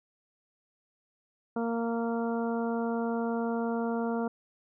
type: harmonic tone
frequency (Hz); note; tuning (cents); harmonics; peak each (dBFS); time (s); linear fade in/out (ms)
231.4; A#3; -13; 1 / 2 / 3 / 4 / 5 / 6; -30 / -33 / -37 / -40 / -45 / -43; 1.56-4.28; 5
effects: none